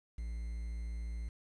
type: tone with quantisation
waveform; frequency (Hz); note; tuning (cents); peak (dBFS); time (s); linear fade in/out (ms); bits
triangle; 57; A#1; -38; -35; 0.18-1.29; 5; 10
effects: resampled to 24000 Hz